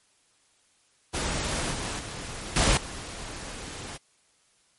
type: noise with level steps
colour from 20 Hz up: pink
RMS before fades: -29 / -32 / -37 / -22 / -38 dBFS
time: 1.13-3.98 s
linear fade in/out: 20 ms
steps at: 1.72 / 1.99 / 2.56 / 2.77 s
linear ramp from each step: 2 ms
effects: white hiss -65 dBFS RMS until 4.78 s + MP3 48 kbps